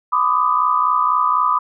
sine tone cluster, 1002 / 1178 / 1242 Hz, B5 / D6 / D#6, +25 / +5 / -3 cents, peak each -18 dBFS, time 0.12-1.59 s, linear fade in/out 10 ms, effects none

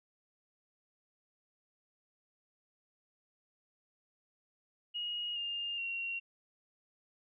sine tone with pitch steps, 2881 / 2814 / 2748 Hz, F#7 / F7 / F7, -47 / +12 / -29 cents, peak -35 dBFS, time 4.94-6.2 s, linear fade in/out 20 ms, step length 420 ms, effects none

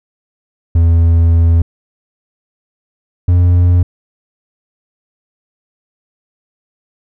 triangle tone pair in turn, 83.5 / 88.25 Hz, E2 / F2, +23 / +19 cents, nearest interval minor second, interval 96 cents, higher second, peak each -4 dBFS, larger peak neither, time 0.75-1.62 / 3.28-3.83 s, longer first, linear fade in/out 5 ms, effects none

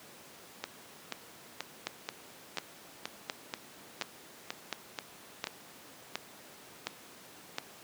two click trains, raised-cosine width 0.2 ms, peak -17 / -15 dBFS, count 11 / 9, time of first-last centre 0.64-5.471 / 1.87-7.584 s, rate 2.07 / 1.4 Hz, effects pink hiss -52 dBFS RMS until 7.83 s + high-pass 200 Hz 12 dB/octave

